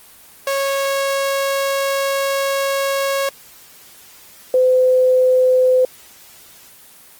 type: tone pair in turn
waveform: sawtooth / sine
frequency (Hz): 550 / 510.3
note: C#5 / C5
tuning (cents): -14 / -43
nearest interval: minor second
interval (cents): 129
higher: first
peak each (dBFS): -13 / -10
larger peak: second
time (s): 0.47-3.29 / 4.54-5.85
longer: first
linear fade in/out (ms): 2
effects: white hiss -44 dBFS RMS until 7.19 s + Opus 24 kbps